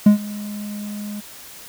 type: tone with ADSR envelope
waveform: triangle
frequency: 207.7 Hz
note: G#3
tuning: in tune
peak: -3 dBFS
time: 0.06-1.21 s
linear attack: 6 ms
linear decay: 110 ms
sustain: -22 dB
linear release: 17 ms
effects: white hiss -40 dBFS RMS until 1.68 s